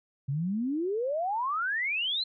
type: exponential sweep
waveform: sine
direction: up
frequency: 130.81 to 4186 Hz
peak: -27 dBFS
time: 0.28-2.24 s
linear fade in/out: 10 ms
effects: none